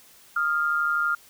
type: tone pair together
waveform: sine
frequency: 1244.5 / 1396.9 Hz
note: D#6 / F6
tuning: 0 / 0 cents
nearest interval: major second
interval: 200 cents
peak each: -28 / -22 dBFS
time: 0.36-1.15 s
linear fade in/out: 5 ms
effects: white hiss -53 dBFS RMS until 1.29 s